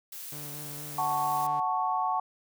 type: noise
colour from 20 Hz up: blue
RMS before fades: -41 dBFS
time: 0.12-1.47 s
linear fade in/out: 5 ms
type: tone with vibrato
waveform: sawtooth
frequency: 146.83 Hz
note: D3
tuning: in tune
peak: -38 dBFS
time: 0.32-1.6 s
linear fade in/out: 5 ms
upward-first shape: triangle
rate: 4.4 Hz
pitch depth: 24 cents each way
type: chord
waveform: sine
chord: F# minor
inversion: none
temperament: equal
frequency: 740 / 880 / 1108.7 Hz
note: F#5 / A5 / C#6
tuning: 0 / 0 / 0 cents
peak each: -30 dBFS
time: 0.98-2.2 s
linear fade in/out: 5 ms
effects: none